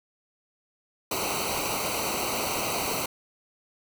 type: noise with comb filter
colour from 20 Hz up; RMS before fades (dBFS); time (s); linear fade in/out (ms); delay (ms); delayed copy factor
pink; -29; 1.11-3.06; 5; 0.58; -0.9
effects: none